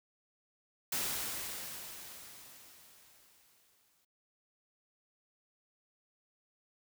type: noise with exponential decay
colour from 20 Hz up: white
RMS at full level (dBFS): -34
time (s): 0.92-4.05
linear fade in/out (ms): 5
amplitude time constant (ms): 680
effects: noise-tail reverb RT60 0.1 s tail -25 dB re dry